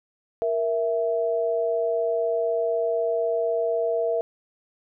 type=tone pair together; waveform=sine; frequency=468 / 660 Hz; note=A#4 / E5; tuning=+7 / +2 cents; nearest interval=tritone; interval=595 cents; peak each=-24 dBFS; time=0.42-4.21 s; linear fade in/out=0 ms; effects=none

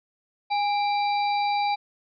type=harmonic tone with a mistuned harmonic; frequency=784 Hz; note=G5; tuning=in tune; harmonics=1 / 3 / 5 / 6; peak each=-22 / -32 / -36 / -38 dBFS; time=0.5-1.76 s; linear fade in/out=20 ms; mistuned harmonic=1; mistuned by=+78 cents; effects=none

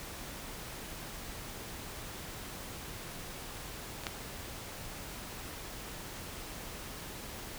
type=clicks; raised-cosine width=0.2 ms; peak=-24 / -16 dBFS; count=2; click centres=4.036 / 4.068 s; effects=pink hiss -44 dBFS RMS until 7.58 s

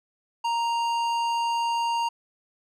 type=tone with tanh clipping; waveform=sine; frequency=932.3 Hz; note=A#5; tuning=in tune; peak=-25 dBFS; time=0.44-2.09 s; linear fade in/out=10 ms; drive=14 dB; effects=none

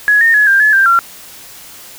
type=tone with pitch steps; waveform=sine; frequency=1681 / 1831 / 1695 / 1591 / 1713 / 1580 / 1371 Hz; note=G#6 / A#6 / G#6 / G6 / A6 / G6 / F6; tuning=+20 / -32 / +35 / +25 / -47 / +13 / -32 cents; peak=-6 dBFS; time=0.08-0.99 s; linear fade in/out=0 ms; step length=130 ms; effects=white hiss -35 dBFS RMS until 1.98 s

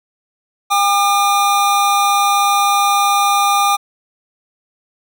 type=tone pair together; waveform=square; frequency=804 / 1206.8 Hz; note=G5 / D6; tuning=+44 / +47 cents; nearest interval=perfect fifth; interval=703 cents; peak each=-15 dBFS; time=0.7-3.77 s; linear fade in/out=20 ms; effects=none

